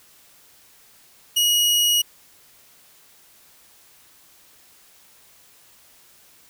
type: tone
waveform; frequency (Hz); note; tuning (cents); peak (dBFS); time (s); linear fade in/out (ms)
sawtooth; 2900; F#7; -35; -13; 1.36-2.02; 10
effects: white hiss -53 dBFS RMS until 6.49 s